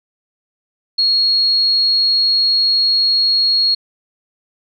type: tone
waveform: sine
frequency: 4303 Hz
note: C8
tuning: 48 cents sharp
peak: -11 dBFS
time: 0.98-3.75 s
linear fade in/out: 10 ms
effects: none